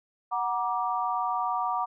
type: chord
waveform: sine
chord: Gb augmented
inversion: none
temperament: equal with one note detuned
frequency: 740 / 948.1 / 1174.7 Hz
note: Gb5 / Bb5 / D6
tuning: 0 / +29 / 0 cents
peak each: -30 dBFS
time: 0.31-1.86 s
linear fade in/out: 20 ms
effects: none